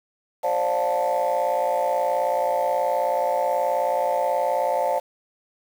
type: chord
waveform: sine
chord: D minor seventh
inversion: third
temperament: just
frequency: 528.6 / 587.3 / 704.8 / 881 Hz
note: C5 / D5 / F5 / A5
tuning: +18 / 0 / +16 / +2 cents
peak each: -24 dBFS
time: 0.43-5 s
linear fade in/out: 20 ms
effects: tanh soft clip ceiling -14 dBFS + 7-bit